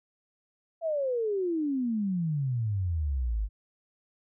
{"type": "exponential sweep", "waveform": "sine", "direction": "down", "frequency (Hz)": [678, 48.43], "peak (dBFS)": -26, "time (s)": [0.81, 3.49], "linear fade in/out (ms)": 50, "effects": []}